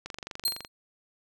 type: click train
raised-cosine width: 0.2 ms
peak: -20 dBFS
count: 15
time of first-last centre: 0.06-0.648 s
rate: 23.8 Hz
type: tone with exponential decay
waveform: sawtooth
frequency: 4200 Hz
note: C8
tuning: 6 cents sharp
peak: -19 dBFS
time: 0.45-0.68 s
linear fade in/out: 5 ms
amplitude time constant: 48 ms
effects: none